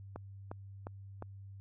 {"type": "click train", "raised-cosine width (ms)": 1, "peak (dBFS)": -28, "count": 4, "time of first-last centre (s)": [0.16, 1.224], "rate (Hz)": 2.82, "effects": ["added 98 Hz sine -47 dBFS peak until 1.6 s"]}